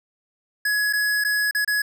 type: tone with dropouts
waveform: square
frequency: 1683 Hz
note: G#6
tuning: 23 cents sharp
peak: -20 dBFS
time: 0.65-1.82 s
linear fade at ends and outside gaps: 5 ms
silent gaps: 0.928-0.933 / 1.24-1.247 / 1.511-1.548 / 1.648-1.676 s
effects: none